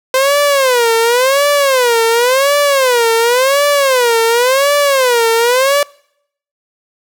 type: tone with vibrato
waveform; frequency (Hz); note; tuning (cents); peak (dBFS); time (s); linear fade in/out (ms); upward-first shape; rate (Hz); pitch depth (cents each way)
sawtooth; 513; C5; -34; -5; 0.14-5.83; 2; sine; 0.92; 210
effects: noise-tail reverb RT60 0.7 s tail -25 dB re dry